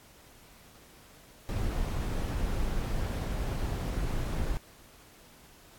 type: noise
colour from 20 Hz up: brown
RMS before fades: -31 dBFS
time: 1.49-4.57 s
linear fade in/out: 0 ms
effects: pink hiss -56 dBFS RMS until 5.78 s + AAC 64 kbps